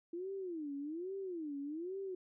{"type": "tone with vibrato", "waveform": "sine", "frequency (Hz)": 331.2, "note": "E4", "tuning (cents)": 8, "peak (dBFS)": -39, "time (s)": [0.13, 2.15], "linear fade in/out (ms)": 5, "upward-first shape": "sine", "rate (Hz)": 1.2, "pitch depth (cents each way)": 290, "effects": []}